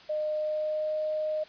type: tone with pitch glide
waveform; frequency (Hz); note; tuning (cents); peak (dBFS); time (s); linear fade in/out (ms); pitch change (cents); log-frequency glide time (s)
sine; 611 to 617; D#5 to D#5; -32 to -15; -27; 0.09-1.44; 10; +17; 0.3-0.98
effects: white hiss -52 dBFS RMS until 1.48 s + resampled to 11025 Hz